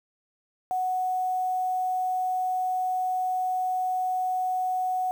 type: tone with quantisation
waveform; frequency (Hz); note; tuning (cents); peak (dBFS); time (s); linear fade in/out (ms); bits
sine; 740; F#5; 0; -24; 0.71-5.11; 0; 8
effects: none